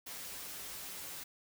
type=noise with comb filter; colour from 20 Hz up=white; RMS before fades=-45 dBFS; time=0.06-1.24 s; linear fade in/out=10 ms; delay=8.6 ms; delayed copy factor=-0.5; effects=none